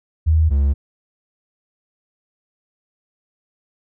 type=tone pair in turn; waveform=sine / triangle; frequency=79.3 / 69.98 Hz; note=D#2 / C#2; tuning=+33 / +17 cents; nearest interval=major second; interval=216 cents; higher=first; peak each=-11 dBFS; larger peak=neither; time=0.26-0.5 / 0.5-0.74 s; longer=neither; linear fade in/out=20 ms; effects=none